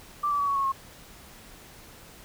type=tone with pitch steps; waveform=sine; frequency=1174.7 / 1155.2 / 1136 / 1117.1 / 1098.6 / 1080.3 Hz; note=D6 / D6 / C#6 / C#6 / C#6 / C#6; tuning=0 / -29 / +42 / +13 / -16 / -45 cents; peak=-23 dBFS; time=0.23-0.722 s; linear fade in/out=10 ms; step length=82 ms; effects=pink hiss -49 dBFS RMS until 2.24 s